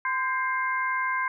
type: tone cluster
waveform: sine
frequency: 1031 / 1590 / 2112 Hz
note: C6 / G6 / C7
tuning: -26 / +24 / +16 cents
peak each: -27 / -29 / -31 dBFS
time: 0.05-1.28 s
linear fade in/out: 2 ms
effects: none